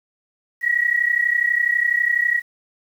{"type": "tone pair together", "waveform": "sine", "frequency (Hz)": [1899.9, 1932], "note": ["A#6", "B6"], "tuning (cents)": [32, -39], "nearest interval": "unison", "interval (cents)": 29, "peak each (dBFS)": -19, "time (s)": [0.61, 2.42], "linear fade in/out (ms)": 50, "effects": ["8-bit"]}